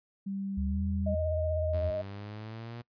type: tone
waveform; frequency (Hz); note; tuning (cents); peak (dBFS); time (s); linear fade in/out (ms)
sine; 196; G3; 0; -32; 0.26-1.15; 10
type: tone with pitch glide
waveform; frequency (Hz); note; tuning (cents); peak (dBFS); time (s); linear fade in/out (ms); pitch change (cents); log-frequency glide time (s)
sine; 72.2 to 81.98; D2 to E2; -29 to -9; -30; 0.57-1.91; 10; +220; 0.68-0.83
type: tone with vibrato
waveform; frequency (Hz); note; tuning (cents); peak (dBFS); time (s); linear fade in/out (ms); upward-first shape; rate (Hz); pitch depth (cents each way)
sine; 622.3; D#5; 0; -30; 1.06-2.02; 10; triangle; 16; 25
type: exponential sweep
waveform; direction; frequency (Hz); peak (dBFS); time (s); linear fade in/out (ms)
sawtooth; up; 90.3 to 120; -36; 1.73-2.82; 10
effects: noise-tail reverb RT60 0.1 s tail -23 dB re dry + resampled to 11025 Hz